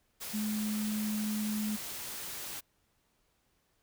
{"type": "tone in noise", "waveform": "sine", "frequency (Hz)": 212.8, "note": "G#3", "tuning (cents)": 42, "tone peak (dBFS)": -31, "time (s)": [0.33, 1.77], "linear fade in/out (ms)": 20, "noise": "white", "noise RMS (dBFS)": -41, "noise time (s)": [0.2, 2.61], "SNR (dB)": 7, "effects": ["pink hiss -74 dBFS RMS until 3.82 s"]}